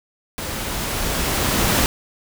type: noise with level ramp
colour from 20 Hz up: pink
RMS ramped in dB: -28 to -17 dBFS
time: 0.38-1.86 s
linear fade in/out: 0 ms
effects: none